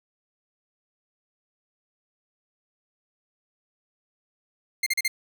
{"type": "tone bursts", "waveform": "sawtooth", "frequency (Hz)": 2108, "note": "C7", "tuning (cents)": 12, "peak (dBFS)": -18, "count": 4, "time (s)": [4.83, 5.08], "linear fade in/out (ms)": 5, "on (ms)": 34, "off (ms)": 38, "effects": []}